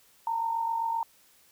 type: tone with amplitude modulation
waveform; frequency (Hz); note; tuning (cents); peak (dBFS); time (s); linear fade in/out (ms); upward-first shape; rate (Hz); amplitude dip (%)
sine; 915; A#5; -32; -24; 0.27-1.03; 2; sine; 47.7; 55
effects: white hiss -61 dBFS RMS until 1.51 s